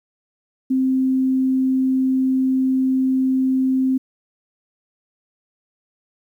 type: tone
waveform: sine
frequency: 261.6 Hz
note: C4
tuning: in tune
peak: -15 dBFS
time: 0.7-3.98 s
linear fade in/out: 10 ms
effects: 9-bit